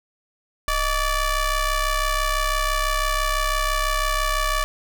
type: ring-modulated tone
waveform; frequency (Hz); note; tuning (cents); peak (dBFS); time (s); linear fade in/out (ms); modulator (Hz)
sawtooth; 589; D5; +5; -13; 0.68-4.64; 0; 556
effects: none